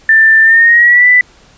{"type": "tone with pitch glide", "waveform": "sine", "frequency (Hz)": [1779, 1985.4], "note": ["A6", "B6"], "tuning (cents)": [19, 9], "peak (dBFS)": -3, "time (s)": [0.09, 1.21], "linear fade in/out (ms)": 2, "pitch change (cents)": 190, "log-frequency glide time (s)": [0.42, 1.08], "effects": ["pink hiss -44 dBFS RMS until 1.57 s", "resampled to 16000 Hz"]}